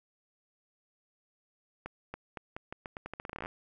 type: accelerating click train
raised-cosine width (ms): 0.5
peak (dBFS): -24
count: 20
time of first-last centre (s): 1.86-3.459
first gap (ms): 280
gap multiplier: 0.83
effects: none